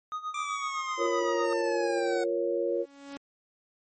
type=tone with tremolo; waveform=triangle; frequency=1244.5 Hz; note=D#6; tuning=in tune; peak=-28 dBFS; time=0.12-1.53 s; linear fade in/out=0 ms; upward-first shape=sine; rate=7.9 Hz; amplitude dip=80%
type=linear sweep; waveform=25% pulse; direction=down; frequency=1186 to 738 Hz; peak=-29 dBFS; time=0.34-2.24 s; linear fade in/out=5 ms
type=chord; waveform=sine; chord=Bb minor; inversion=second; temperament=equal with one note detuned; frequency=349.2 / 466.2 / 551.2 Hz; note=F4 / Bb4 / Db5; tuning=0 / 0 / -10 cents; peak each=-30 dBFS; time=0.97-2.86 s; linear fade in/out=50 ms
type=tone with exponential growth; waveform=sawtooth; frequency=280 Hz; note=C#4; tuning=18 cents sharp; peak=-33 dBFS; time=2.52-3.17 s; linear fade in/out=0 ms; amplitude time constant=140 ms
effects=MP3 32 kbps